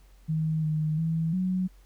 sine tone with pitch steps, 157.7 / 154.6 / 162.4 / 184.7 Hz, D#3 / D#3 / E3 / F#3, +24 / -11 / -26 / -3 cents, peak -24 dBFS, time 0.28-1.68 s, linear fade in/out 20 ms, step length 350 ms, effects added 46 Hz sine -52 dBFS peak until 1.85 s + pink hiss -64 dBFS RMS until 1.85 s

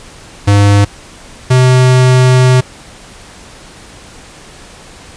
square tone pair in turn, 101.4 / 127.76 Hz, G#2 / C3, -41 / -41 cents, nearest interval major third, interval 400 cents, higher second, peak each -5 dBFS, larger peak neither, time 0.47-0.85 / 1.5-2.61 s, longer second, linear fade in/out 10 ms, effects pink hiss -35 dBFS RMS until 5.16 s + resampled to 22050 Hz

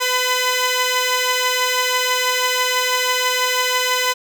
10% pulse tone pair together, 502 / 1010.1 Hz, B4 / B5, +28 / +39 cents, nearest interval octave, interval 1211 cents, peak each -11 dBFS, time 0-4.14 s, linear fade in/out 20 ms, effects none

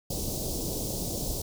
pink band-stop noise, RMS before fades -32 dBFS, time 0.1-1.42 s, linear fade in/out 5 ms, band 640 to 4500 Hz, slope 24 dB/octave, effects none

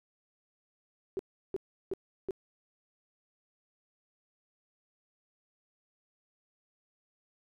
sine tone bursts, 383.6 Hz, G4, 37 cents flat, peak -30 dBFS, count 4, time 1.17-2.308 s, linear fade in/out 0 ms, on 22 ms, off 350 ms, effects none

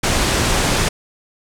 pink low-pass noise, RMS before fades -17 dBFS, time 0.03-0.89 s, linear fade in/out 10 ms, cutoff 9800 Hz, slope 24 dB/octave, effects none

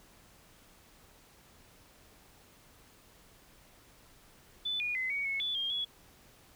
sine tone with pitch steps, 3496 / 2445 / 2043 / 2244 / 2195 / 3460 / 3214 / 3373 Hz, A7 / D#7 / C7 / C#7 / C#7 / A7 / G7 / G#7, -12 / -31 / -42 / +21 / -18 / -30 / +43 / +26 cents, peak -31 dBFS, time 4.65-5.85 s, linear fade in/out 10 ms, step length 150 ms, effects pink hiss -60 dBFS RMS until 6.55 s

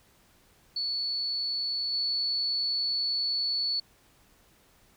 sine tone with level steps, 4435 Hz, C#8, in tune, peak -28 / -26 dBFS, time 0.76-3.8 s, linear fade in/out 5 ms, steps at 1.92 s, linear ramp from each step 20 ms, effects pink hiss -62 dBFS RMS until 4.96 s

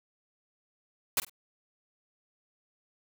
white noise with echo, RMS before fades -26 dBFS, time 1.17-1.2 s, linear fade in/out 2 ms, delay 48 ms, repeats 2, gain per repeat -15 dB, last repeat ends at 1.296 s, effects none

